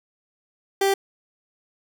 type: tone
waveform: 30% pulse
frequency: 392 Hz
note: G4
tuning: in tune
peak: -15 dBFS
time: 0.81-0.94 s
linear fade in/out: 5 ms
effects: none